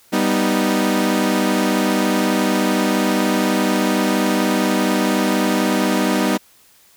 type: chord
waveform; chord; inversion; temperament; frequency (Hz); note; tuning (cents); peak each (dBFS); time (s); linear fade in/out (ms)
sawtooth; G augmented; none; equal; 196 / 246.9 / 311.1; G3 / B3 / D#4; 0 / 0 / 0; -16; 0.12-6.38; 20
effects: white hiss -52 dBFS RMS until 6.96 s